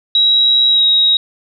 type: tone with pitch glide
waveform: sine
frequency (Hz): 3857 to 3804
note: B7 to A#7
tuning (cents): -42 to +34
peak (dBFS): -8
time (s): 0.15-1.17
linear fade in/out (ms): 2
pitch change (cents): -24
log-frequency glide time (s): 0.69-0.85
effects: none